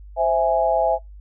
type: chord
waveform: sine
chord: C augmented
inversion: none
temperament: equal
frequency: 523.3 / 659.3 / 830.6 Hz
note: C5 / E5 / G#5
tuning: 0 / 0 / 0 cents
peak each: -23 / -18 / -21 dBFS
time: 0.16-0.99 s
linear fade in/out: 50 ms
effects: noise-tail reverb RT60 0.2 s tail -25 dB re dry + added 50 Hz sine -38 dBFS peak until 1.2 s